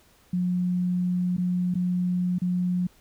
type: tone with dropouts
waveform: sine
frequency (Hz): 179.5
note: F3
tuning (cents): +48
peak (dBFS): -22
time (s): 0.33-2.87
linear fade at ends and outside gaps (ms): 5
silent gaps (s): 1.368-1.38 / 1.742-1.753 / 2.385-2.417
effects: pink hiss -59 dBFS RMS until 3 s